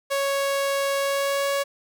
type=tone with pitch glide; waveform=sawtooth; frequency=554.4 to 558.9 Hz; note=C#5 to C#5; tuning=0 to +14 cents; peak=-18 dBFS; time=0.1-1.64 s; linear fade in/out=20 ms; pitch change=+14 cents; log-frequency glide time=0.97-1.49 s; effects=none